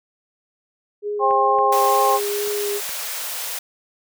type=tone with vibrato; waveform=sine; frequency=411.7 Hz; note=G#4; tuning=15 cents flat; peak=-22 dBFS; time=1.02-2.81 s; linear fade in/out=50 ms; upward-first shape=triangle; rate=2.2 Hz; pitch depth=17 cents each way
type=harmonic tone; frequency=266.8 Hz; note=C4; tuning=34 cents sharp; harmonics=2 / 3 / 4; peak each=-22 / -18 / -18 dBFS; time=1.19-2.2 s; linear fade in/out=50 ms
type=clicks; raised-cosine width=0.5 ms; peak=-22 dBFS; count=4; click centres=1.309 / 1.587 / 2.475 / 2.892 s
type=high-pass noise; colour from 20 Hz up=white; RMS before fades=-28 dBFS; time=1.72-3.59 s; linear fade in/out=5 ms; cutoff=460 Hz; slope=96 dB/octave
effects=none